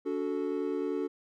triangle chord, D major, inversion none, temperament equal with one note detuned, 287 / 370 / 440 Hz, D4 / F#4 / A4, -40 / 0 / 0 cents, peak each -32 dBFS, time 0.05-1.08 s, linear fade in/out 20 ms, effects none

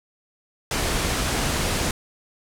pink low-pass noise, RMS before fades -24 dBFS, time 0.71-1.91 s, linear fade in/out 2 ms, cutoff 11000 Hz, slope 24 dB/octave, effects none

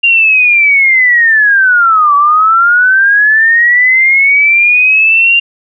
sine linear two-way sweep, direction down then up, 2794 to 1138 to 2794 Hz, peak -4 dBFS, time 0.03-5.4 s, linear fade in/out 10 ms, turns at 2.15 s, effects none

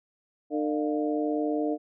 harmonic tone with a mistuned harmonic, 150.8 Hz, D3, 46 cents sharp, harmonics 2 / 3 / 4 / 5, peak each -27 / -31 / -33 / -35 dBFS, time 0.5-1.78 s, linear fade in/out 50 ms, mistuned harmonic 5, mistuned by -120 cents, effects none

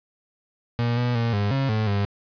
35% pulse tone with pitch steps, 118.7 / 122 / 116.5 / 102 / 135.8 / 108.7 / 100.8 Hz, A#2 / B2 / A#2 / G#2 / C#3 / A2 / G2, +32 / -21 / -1 / -31 / -35 / -21 / +49 cents, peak -19 dBFS, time 0.79-2.05 s, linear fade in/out 0 ms, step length 180 ms, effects resampled to 11025 Hz + 8-bit

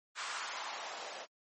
blue noise with band-pass filter sweep, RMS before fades -42 dBFS, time 0.15-1.27 s, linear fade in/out 50 ms, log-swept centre 1300 to 560 Hz, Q 1.9, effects MP3 32 kbps

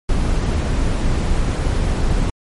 brown noise, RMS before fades -17 dBFS, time 0.09-2.3 s, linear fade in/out 2 ms, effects MP3 48 kbps

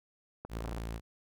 clicks, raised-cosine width 1 ms, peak -27 dBFS, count 7, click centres 0.45 / 0.569 / 0.607 / 0.65 / 0.683 / 0.723 / 0.775 s
sawtooth tone, 56.3 Hz, A1, 40 cents sharp, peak -33 dBFS, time 0.49-1.01 s, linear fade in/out 50 ms
effects none

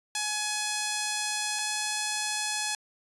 5% pulse tone pair in turn, 844 / 847.2 Hz, G#5 / G#5, +28 / +34 cents, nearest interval unison, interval 6 cents, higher second, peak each -16 dBFS, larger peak neither, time 0.15-1.59 / 1.59-2.75 s, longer first, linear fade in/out 2 ms, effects resampled to 24000 Hz

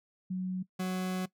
sine / 40% pulse tone pair in turn, 185 / 185 Hz, F#3 / F#3, 0 / 0 cents, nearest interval unison, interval 0 cents, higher neither, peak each -31 / -30 dBFS, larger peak second, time 0.3-0.63 / 0.79-1.26 s, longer second, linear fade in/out 10 ms, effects noise-tail reverb RT60 0.1 s tail -19 dB re dry

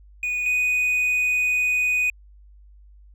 triangle tone pair in turn, 2469 / 2486 Hz, D#7 / D#7, -14 / -2 cents, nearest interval unison, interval 12 cents, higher second, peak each -21 / -17 dBFS, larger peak second, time 0.23-0.46 / 0.46-2.1 s, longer second, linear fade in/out 2 ms, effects added 50 Hz sine -46 dBFS peak until 3.14 s

